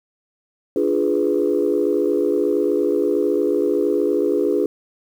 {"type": "chord", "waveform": "sine", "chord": "D diminished seventh", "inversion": "none", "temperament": "equal with one note detuned", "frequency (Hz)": [293.7, 346.8, 415.3, 493.9], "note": ["D4", "F4", "Ab4", "Cb5"], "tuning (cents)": [0, -12, 0, 0], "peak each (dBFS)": [-22, -21, -19, -23], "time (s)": [0.76, 4.66], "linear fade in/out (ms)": 2, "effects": ["tanh soft clip ceiling -7 dBFS", "8-bit"]}